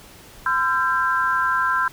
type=tone cluster; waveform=sine; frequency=1023 / 1355 / 1586 Hz; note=C6 / E6 / G6; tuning=-39 / +47 / +20 cents; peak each=-22 dBFS; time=0.46-1.88 s; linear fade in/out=2 ms; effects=pink hiss -45 dBFS RMS until 1.92 s